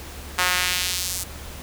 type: tone with high-pass filter sweep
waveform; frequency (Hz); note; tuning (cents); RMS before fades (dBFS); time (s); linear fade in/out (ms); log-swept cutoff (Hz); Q
sawtooth; 180.8; F#3; -40; -24; 0.38-1.24; 10; 1200 to 7600; 0.98
effects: added 71 Hz sine -39 dBFS peak until 1.62 s + pink hiss -39 dBFS RMS until 1.62 s